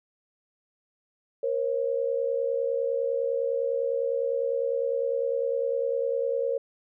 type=tone pair together; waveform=sine; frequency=472.1 / 542 Hz; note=A#4 / C#5; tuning=+22 / -39 cents; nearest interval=major second; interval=239 cents; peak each=-27 dBFS; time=1.43-6.58 s; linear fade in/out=5 ms; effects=none